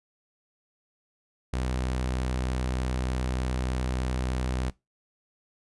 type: tone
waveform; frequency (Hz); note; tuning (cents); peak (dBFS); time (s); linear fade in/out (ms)
sawtooth; 63.3; B1; +43; -23; 1.53-4.7; 5
effects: noise-tail reverb RT60 0.2 s tail -20 dB re dry + resampled to 24000 Hz